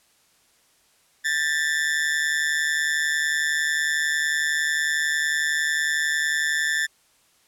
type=tone with amplitude modulation; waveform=40% pulse; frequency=1766 Hz; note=A6; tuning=6 cents sharp; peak=-17 dBFS; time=1.24-6.87 s; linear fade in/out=20 ms; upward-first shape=sine; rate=151 Hz; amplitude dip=75%; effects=white hiss -61 dBFS RMS until 7.47 s + low-pass 11000 Hz 12 dB/octave